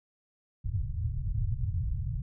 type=low-pass noise; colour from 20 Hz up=white; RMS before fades=-31 dBFS; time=0.64-2.22 s; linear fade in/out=5 ms; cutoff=130 Hz; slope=48 dB/octave; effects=none